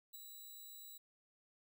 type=tone with ADSR envelope; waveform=5% pulse; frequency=3929 Hz; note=B7; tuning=10 cents flat; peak=-39 dBFS; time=0.13-0.98 s; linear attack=19 ms; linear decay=12 ms; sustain=-5 dB; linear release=9 ms; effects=none